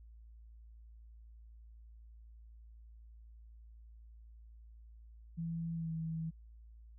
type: tone with pitch glide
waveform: sine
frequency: 166.1 to 162.03 Hz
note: E3 to E3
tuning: +13 to -29 cents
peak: -36 dBFS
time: 5.37-6.31 s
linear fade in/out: 20 ms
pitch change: -42 cents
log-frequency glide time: 5.75-5.91 s
effects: added 56 Hz sine -53 dBFS peak until 6.98 s